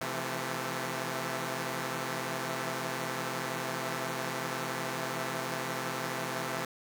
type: chord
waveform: 5% pulse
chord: F major seventh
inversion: second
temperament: equal with one note detuned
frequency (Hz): 130.81 / 164.81 / 170.43 / 220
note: C3 / E3 / F3 / A3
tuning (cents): 0 / 0 / -42 / 0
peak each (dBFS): -25 / -30 / -28 / -28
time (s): 0.01-6.65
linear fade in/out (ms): 2
effects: none